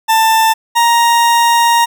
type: tone pair in turn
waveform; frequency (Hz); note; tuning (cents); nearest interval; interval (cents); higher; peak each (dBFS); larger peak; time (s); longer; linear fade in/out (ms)
40% pulse; 889 / 936.3; A5 / A#5; +18 / +7; minor second; 89; second; -7; neither; 0.08-0.54 / 0.75-1.86; second; 20
effects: none